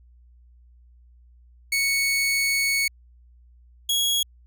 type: tone pair in turn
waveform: sawtooth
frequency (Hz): 2217 / 3322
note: C#7 / G#7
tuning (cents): 0 / 0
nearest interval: perfect fifth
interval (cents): 700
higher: second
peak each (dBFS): -17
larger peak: neither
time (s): 1.72-2.88 / 3.89-4.23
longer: first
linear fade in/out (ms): 5
effects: added 60 Hz sine -50 dBFS peak until 4.46 s